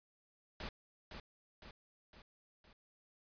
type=noise with echo; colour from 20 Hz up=pink; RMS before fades=-44 dBFS; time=0.6-0.69 s; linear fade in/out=2 ms; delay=510 ms; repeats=4; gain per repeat=-5 dB; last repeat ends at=2.73 s; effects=resampled to 11025 Hz

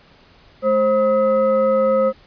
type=tone with frequency modulation; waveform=sine; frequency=530 Hz; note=C5; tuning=22 cents sharp; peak=-13 dBFS; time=0.62-2.13 s; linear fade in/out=50 ms; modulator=744 Hz; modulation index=0.61; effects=pink hiss -50 dBFS RMS until 2.26 s + resampled to 11025 Hz

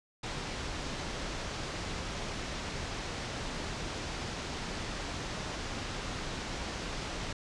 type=low-pass noise; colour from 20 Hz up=pink; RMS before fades=-38 dBFS; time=0.23-7.33 s; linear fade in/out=5 ms; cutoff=6600 Hz; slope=24 dB/octave; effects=resampled to 24000 Hz

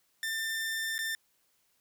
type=tone with dropouts; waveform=sawtooth; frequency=1791 Hz; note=A6; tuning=30 cents sharp; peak=-28 dBFS; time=0.23-1.15 s; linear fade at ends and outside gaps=1 ms; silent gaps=0.981-0.989 s; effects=white hiss -72 dBFS RMS until 1.8 s

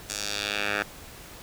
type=tone with band-pass filter sweep; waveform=10% pulse; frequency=102.8 Hz; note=G#2; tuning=17 cents flat; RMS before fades=-30 dBFS; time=0.09-0.83 s; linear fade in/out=5 ms; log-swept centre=7200 to 1700 Hz; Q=1.5; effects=pink hiss -45 dBFS RMS until 1.42 s

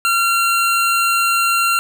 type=tone; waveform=25% pulse; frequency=1373 Hz; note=F6; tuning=30 cents flat; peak=-10 dBFS; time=0.05-1.79 s; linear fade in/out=0 ms; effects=none

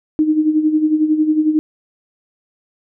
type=tone with tremolo; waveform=sine; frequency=308.9 Hz; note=D#4; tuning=12 cents flat; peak=-9 dBFS; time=0.19-1.59 s; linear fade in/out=0 ms; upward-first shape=sine; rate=11 Hz; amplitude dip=65%; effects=none

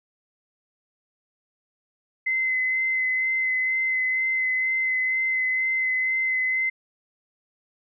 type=tone with vibrato; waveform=sine; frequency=2050 Hz; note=C7; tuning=36 cents flat; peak=-21 dBFS; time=2.26-6.7 s; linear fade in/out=10 ms; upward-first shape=sine; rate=2.1 Hz; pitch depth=15 cents each way; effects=none

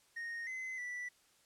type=tone with pitch steps; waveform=triangle; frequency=1858 / 2045 / 1967 Hz; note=A#6 / C7 / B6; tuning=-6 / -40 / -7 cents; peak=-38 dBFS; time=0.16-1.09 s; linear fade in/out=10 ms; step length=310 ms; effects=white hiss -69 dBFS RMS until 1.45 s + low-pass 10000 Hz 12 dB/octave

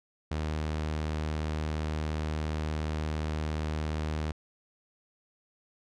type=tone; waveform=sawtooth; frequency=77.2 Hz; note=D#2; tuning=13 cents flat; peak=-26 dBFS; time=0.31-4.32 s; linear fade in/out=5 ms; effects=low-pass 6000 Hz 12 dB/octave

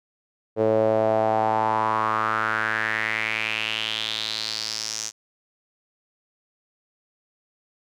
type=tone with band-pass filter sweep; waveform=sawtooth; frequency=109.8 Hz; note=A2; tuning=3 cents flat; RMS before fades=-24 dBFS; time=0.56-5.12 s; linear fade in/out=50 ms; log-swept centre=480 to 6300 Hz; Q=4.8; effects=none

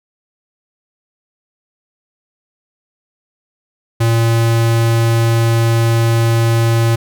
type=tone; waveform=square; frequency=115.1 Hz; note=A#2; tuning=22 cents flat; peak=-11 dBFS; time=4-6.96 s; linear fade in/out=10 ms; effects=none

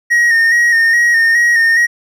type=tone with vibrato; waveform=triangle; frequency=1863 Hz; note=A#6; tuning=2 cents flat; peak=-6 dBFS; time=0.1-1.87 s; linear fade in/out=20 ms; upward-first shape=square; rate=2.4 Hz; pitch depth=30 cents each way; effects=none

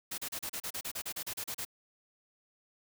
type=noise bursts; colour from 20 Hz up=white; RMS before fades=-38 dBFS; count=15; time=0.11-1.651 s; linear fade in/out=10 ms; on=71 ms; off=34 ms; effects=none

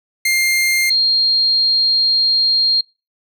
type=tone pair in turn; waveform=sawtooth / sine; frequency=2110 / 4220 Hz; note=C7 / C8; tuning=+14 / +14 cents; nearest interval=octave; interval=1200 cents; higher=second; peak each=-10 / -11 dBFS; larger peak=first; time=0.25-0.9 / 0.9-2.81 s; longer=second; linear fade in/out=5 ms; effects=noise-tail reverb RT60 0.3 s tail -26 dB re dry

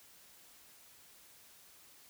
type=silence; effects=white hiss -60 dBFS RMS until 2.09 s

